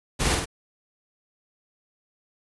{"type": "noise with echo", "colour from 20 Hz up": "pink", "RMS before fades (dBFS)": -24, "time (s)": [0.19, 0.36], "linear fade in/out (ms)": 20, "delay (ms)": 49, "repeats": 2, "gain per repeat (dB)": -3, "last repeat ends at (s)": 0.458, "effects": ["resampled to 24000 Hz"]}